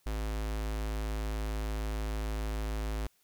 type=tone with notch filter; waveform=square; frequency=53.4 Hz; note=G#1; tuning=49 cents sharp; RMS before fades=-34 dBFS; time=0.06-3.07 s; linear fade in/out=5 ms; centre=110 Hz; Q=0.83; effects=white hiss -70 dBFS RMS until 3.23 s